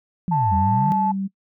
sine exponential two-way sweep, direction down then up, 187.1 to 82.41 to 163 Hz, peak -20 dBFS, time 0.28-0.92 s, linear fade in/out 0 ms, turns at 0.56 s
sine tone with pitch glide, 880 to 866.4 Hz, A5 to A5, 0 to -27 cents, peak -18 dBFS, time 0.31-1.12 s, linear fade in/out 10 ms, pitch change -27 cents, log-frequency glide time 0.84-0.96 s
sine tone, 194.2 Hz, G3, 16 cents flat, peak -22 dBFS, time 0.51-1.28 s, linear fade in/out 20 ms
effects noise-tail reverb RT60 0.1 s tail -23 dB re dry + tanh soft clip ceiling -6 dBFS

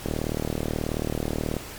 click train, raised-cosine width 2 ms, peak -13 dBFS, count 59, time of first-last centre 0.06-1.566 s, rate 38.5 Hz, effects pink hiss -39 dBFS RMS until 1.78 s + MP3 96 kbps

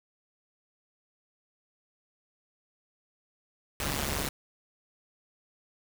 pink noise with amplitude modulation, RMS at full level -28 dBFS, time 3.8-4.29 s, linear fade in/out 2 ms, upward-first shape sine, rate 143 Hz, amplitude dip 85%, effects none

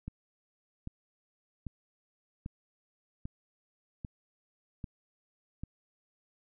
click train, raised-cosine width 5 ms, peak -26 dBFS, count 8, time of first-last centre 0.08-5.636 s, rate 1.26 Hz, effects none

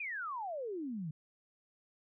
sine exponential sweep, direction down, 2527 to 146.83 Hz, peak -37 dBFS, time 0-1.11 s, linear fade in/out 5 ms, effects none

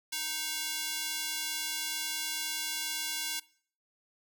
square tone with high-pass filter, 311.1 Hz, D#4, in tune, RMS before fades -35 dBFS, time 0.12-3.4 s, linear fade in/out 10 ms, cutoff 3000 Hz, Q 0.72, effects noise-tail reverb RT60 0.5 s tail -21 dB re dry

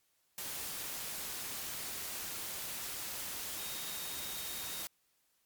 sine tone in noise, 3729 Hz, A#7, in tune, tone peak -48 dBFS, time 3.58-4.83 s, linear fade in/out 0 ms, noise white, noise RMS -41 dBFS, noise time 0.38-4.87 s, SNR -10 dB, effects white hiss -75 dBFS RMS until 5.45 s + MP3 96 kbps

